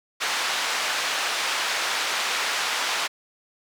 pink band-pass noise, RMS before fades -26 dBFS, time 0.2-3.08 s, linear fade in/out 20 ms, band 1000 to 5700 Hz, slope 12 dB/octave, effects none

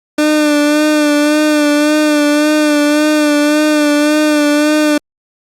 30% pulse tone with vibrato, 299 Hz, D4, 31 cents sharp, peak -6 dBFS, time 0.18-4.98 s, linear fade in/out 5 ms, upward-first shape sine, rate 1.8 Hz, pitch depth 34 cents each way, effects low-pass 11000 Hz 12 dB/octave + Opus 48 kbps

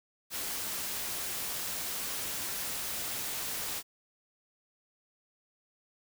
white noise, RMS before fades -36 dBFS, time 0.3-3.83 s, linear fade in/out 50 ms, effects none

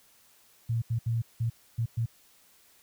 sine tone bursts at uneven times, 115.4 Hz, A#2, 17 cents flat, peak -25 dBFS, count 6, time 0.69-0.82 / 0.9-0.99 / 1.06-1.22 / 1.4-1.5 / 1.78-1.86 / 1.97-2.06 s, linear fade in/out 10 ms, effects white hiss -61 dBFS RMS until 2.82 s

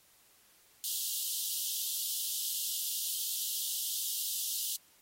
white high-pass noise, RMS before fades -35 dBFS, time 0.84-4.76 s, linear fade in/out 0 ms, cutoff 2900 Hz, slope 96 dB/octave, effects white hiss -64 dBFS RMS until 5.01 s + AAC 48 kbps

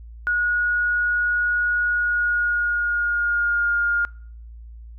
sine tone with pitch glide, 1450 to 1415.2 Hz, F#6 to F6, -35 to +23 cents, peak -18 dBFS, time 0.27-4.05 s, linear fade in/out 0 ms, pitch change -42 cents, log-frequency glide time 1.85-3.73 s, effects noise-tail reverb RT60 0.5 s tail -24 dB re dry + added 57 Hz sine -37 dBFS peak until 4.98 s

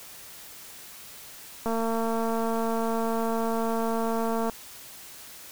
click train, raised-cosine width 1 ms, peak -16 dBFS, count 645, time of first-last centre 1.66-4.497 s, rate 227 Hz, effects white hiss -45 dBFS RMS until 5.51 s

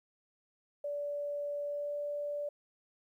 sine tone with pitch glide, 579 to 582.7 Hz, D5 to D5, -25 to -14 cents, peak -34 dBFS, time 0.84-2.49 s, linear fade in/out 5 ms, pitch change +11 cents, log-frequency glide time 1.65-1.95 s, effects 12-bit

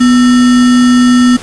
sine tone with sample-and-hold, 246.9 Hz, B3, in tune, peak -3 dBFS, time 0-1.37 s, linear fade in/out 10 ms, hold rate 1575 Hz, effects pink hiss -28 dBFS RMS until 1.42 s + resampled to 22050 Hz

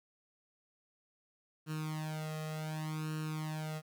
sawtooth tone with flanger, 155.56 Hz, D#3, in tune, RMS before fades -39 dBFS, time 1.66-3.82 s, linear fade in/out 50 ms, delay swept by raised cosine 0.71 to 1.58 ms, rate 0.67 Hz, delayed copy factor +0.9, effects 11-bit

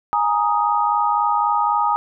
sine chord, Ab suspended second, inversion none, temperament just, 830.6 / 934.4 / 1245.9 Hz, Ab5 / Bb5 / Eb6, 0 / +4 / +2 cents, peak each -20 dBFS, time 0.13-1.96 s, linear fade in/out 0 ms, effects none

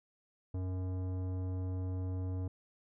sine tone with tanh clipping, 92.5 Hz, F#2, in tune, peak -36 dBFS, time 0.54-2.48 s, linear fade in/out 5 ms, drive 15 dB, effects none

